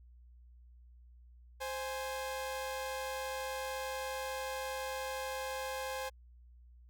sawtooth tone pair together, 523.3 / 830.7 Hz, C5 / G#5, 0 / 0 cents, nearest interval minor sixth, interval 800 cents, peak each -35 / -38 dBFS, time 1.6-6.1 s, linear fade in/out 20 ms, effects added 60 Hz sine -55 dBFS peak until 6.89 s

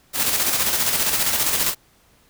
white noise with tremolo, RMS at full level -19 dBFS, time 0.13-1.75 s, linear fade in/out 50 ms, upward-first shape square, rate 15 Hz, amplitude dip 40%, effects pink hiss -57 dBFS RMS until 2.29 s

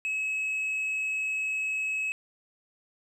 sine tone with tanh clipping, 2572 Hz, E7, 43 cents flat, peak -28 dBFS, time 0.05-2.12 s, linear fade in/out 0 ms, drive 2 dB, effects none

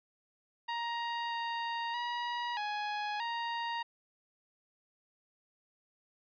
sawtooth tone with pitch steps, 938 / 932 / 959 / 835 / 934 Hz, A#5 / A#5 / A#5 / G#5 / A#5, +11 / -1 / +49 / +9 / +3 cents, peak -30 dBFS, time 0.68-3.83 s, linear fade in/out 10 ms, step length 630 ms, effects resampled to 11025 Hz

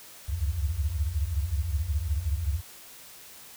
sine tone cluster, 68 / 73.4 / 87 Hz, C#2 / D2 / F2, -33 / 0 / -6 cents, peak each -30 dBFS, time 0.28-2.62 s, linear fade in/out 20 ms, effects white hiss -48 dBFS RMS until 3.56 s

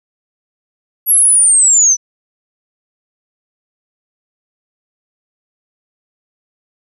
sine linear sweep, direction down, 11550 to 5920 Hz, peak -6 dBFS, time 1.06-1.97 s, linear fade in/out 50 ms, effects none

